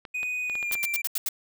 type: clicks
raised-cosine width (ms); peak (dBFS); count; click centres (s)
0.3; -22; 8; 0.052 / 0.231 / 0.498 / 0.554 / 0.628 / 0.713 / 0.753 / 0.841
type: tone with pitch glide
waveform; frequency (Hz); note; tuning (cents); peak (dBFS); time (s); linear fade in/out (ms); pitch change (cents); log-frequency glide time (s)
triangle; 2489 to 2357; D#7 to D7; 0 to +6; -26; 0.14-1.02; 10; -94; 0.45-0.81
type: noise bursts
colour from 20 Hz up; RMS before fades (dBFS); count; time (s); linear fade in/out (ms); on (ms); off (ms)
blue; -27; 6; 0.72-1.288; 2; 28; 80
effects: none